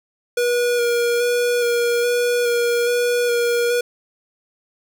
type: tone with vibrato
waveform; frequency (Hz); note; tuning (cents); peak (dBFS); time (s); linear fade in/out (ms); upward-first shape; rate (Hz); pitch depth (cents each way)
square; 479.9; B4; -50; -17; 0.37-3.81; 5; square; 1.2; 15
effects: none